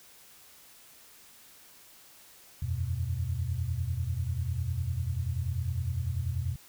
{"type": "chord", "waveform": "sine", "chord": "E suspended second", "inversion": "none", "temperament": "equal", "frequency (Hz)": [82.41, 92.5, 123.47], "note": ["E2", "F#2", "B2"], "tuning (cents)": [0, 0, 0], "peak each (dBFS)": -33, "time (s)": [2.62, 6.56], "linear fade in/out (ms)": 5, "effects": ["white hiss -55 dBFS RMS until 6.68 s"]}